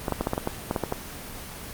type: clicks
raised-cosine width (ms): 1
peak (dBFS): -10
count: 11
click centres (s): 0.082 / 0.123 / 0.21 / 0.271 / 0.334 / 0.379 / 0.474 / 0.711 / 0.762 / 0.837 / 0.924
effects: pink hiss -38 dBFS RMS until 1.73 s + Opus 24 kbps